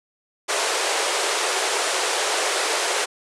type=band-pass noise; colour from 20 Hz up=pink; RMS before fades=-23 dBFS; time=0.48-3.06 s; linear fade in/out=20 ms; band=380 to 9900 Hz; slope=48 dB/octave; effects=none